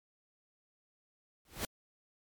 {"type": "noise with exponential growth", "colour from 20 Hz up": "pink", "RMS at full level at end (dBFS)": -32, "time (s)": [1.45, 1.65], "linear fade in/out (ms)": 2, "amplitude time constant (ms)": 43, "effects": ["MP3 96 kbps"]}